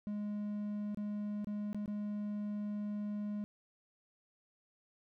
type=tone with dropouts; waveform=triangle; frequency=207.7 Hz; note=G#3; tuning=in tune; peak=-34 dBFS; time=0.07-3.44 s; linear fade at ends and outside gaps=0 ms; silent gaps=0.946-0.973 / 1.445-1.471 / 1.73-1.746 / 1.859-1.878 s; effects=none